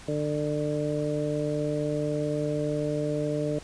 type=harmonic tone; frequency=149 Hz; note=D3; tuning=25 cents sharp; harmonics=1 / 2 / 3 / 4; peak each=-31 / -31 / -31 / -31 dBFS; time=0.08-3.59 s; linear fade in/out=5 ms; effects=pink hiss -47 dBFS RMS until 3.63 s + resampled to 22050 Hz